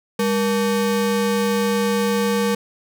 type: ring-modulated tone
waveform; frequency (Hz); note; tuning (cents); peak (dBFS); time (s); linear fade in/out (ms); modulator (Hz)
square; 337.7; E4; +42; -15; 0.19-2.55; 5; 136
effects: none